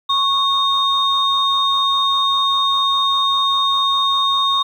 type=tone pair together; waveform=sine; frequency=1099 / 3697 Hz; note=C#6 / A#7; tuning=-15 / -15 cents; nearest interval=octave + major sixth; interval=2100 cents; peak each=-16 dBFS; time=0.09-4.63 s; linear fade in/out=10 ms; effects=tanh soft clip ceiling -6 dBFS + 8-bit

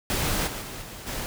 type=noise with level steps; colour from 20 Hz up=pink; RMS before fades=-26 / -34 / -37 / -40 / -32 dBFS; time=0.1-1.26 s; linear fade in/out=0 ms; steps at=0.46 / 0.61 / 0.81 / 1.06 s; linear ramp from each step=20 ms; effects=none

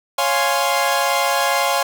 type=chord; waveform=sawtooth; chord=Db major seventh; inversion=none; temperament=equal; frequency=554.4 / 698.5 / 830.6 / 1046.5 Hz; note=Db5 / F5 / Ab5 / C6; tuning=0 / 0 / 0 / 0 cents; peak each=-18 dBFS; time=0.18-1.83 s; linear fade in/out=5 ms; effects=none

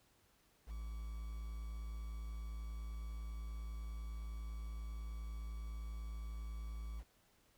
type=tone with quantisation; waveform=triangle; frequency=55 Hz; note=A1; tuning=in tune; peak=-40 dBFS; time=0.66-7.04 s; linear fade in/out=50 ms; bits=10; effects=pink hiss -72 dBFS RMS until 7.57 s

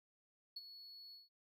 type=tone with ADSR envelope; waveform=triangle; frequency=4388 Hz; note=C#8; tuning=18 cents flat; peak=-40 dBFS; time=0.56-1.29 s; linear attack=8 ms; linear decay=29 ms; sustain=-12 dB; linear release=160 ms; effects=noise-tail reverb RT60 0.2 s tail -26 dB re dry + tanh soft clip ceiling -39 dBFS

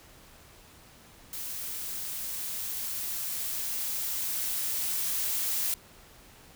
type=noise with level ramp; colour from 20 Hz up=blue; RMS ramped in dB=-37 to -29 dBFS; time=1.33-5.74 s; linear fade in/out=0 ms; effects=pink hiss -54 dBFS RMS until 6.55 s

